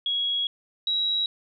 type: tone pair in turn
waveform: sine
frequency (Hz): 3322 / 3867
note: G#7 / B7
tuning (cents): 0 / -37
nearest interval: minor third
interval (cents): 263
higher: second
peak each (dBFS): -23 / -22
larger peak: second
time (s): 0.06-0.47 / 0.87-1.26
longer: first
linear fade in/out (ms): 2
effects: none